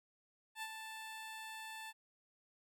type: tone with ADSR envelope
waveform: 15% pulse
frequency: 881 Hz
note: A5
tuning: 2 cents sharp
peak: -34 dBFS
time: 0.55-1.93 s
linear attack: 72 ms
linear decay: 53 ms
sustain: -6 dB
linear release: 38 ms
effects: none